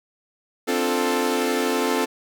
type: chord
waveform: sawtooth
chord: D minor seventh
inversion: third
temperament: equal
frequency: 261.6 / 293.7 / 349.2 / 440 Hz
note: C4 / D4 / F4 / A4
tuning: 0 / 0 / 0 / 0 cents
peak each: -21 / -26 / -23 / -20 dBFS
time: 0.67-2.06 s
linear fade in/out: 20 ms
effects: none